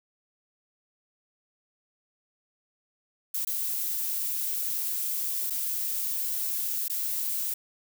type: noise with dropouts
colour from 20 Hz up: violet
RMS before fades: -30 dBFS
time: 3.34-7.54 s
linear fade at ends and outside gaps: 5 ms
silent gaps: 3.45-3.47 / 5.5-5.504 / 6.882-6.897 s
effects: none